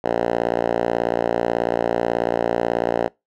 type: tone with band-pass filter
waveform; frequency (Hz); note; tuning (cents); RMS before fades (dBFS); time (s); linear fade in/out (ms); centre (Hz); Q
5% pulse; 58.27; A#1; 0; -21; 0.04-3.08; 5; 640; 1.2
effects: noise-tail reverb RT60 0.2 s tail -23 dB re dry